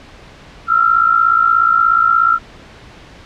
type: tone pair together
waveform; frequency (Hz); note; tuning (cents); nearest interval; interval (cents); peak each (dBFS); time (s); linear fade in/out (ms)
sine; 1318.5 / 1375.3; E6 / F6; 0 / -27; minor second; 73; -13 / -11; 0.67-2.39; 50
effects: pink hiss -39 dBFS RMS until 3.25 s + low-pass 4000 Hz 12 dB/octave